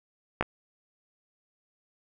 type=clicks; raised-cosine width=0.5 ms; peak=-8 / -20 dBFS; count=2; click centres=0.41 / 0.426 s; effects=none